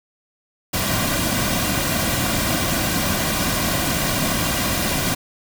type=noise with comb filter; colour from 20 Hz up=pink; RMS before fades=-21 dBFS; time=0.73-5.15 s; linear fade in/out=10 ms; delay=2.3 ms; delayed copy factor=-0.6; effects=none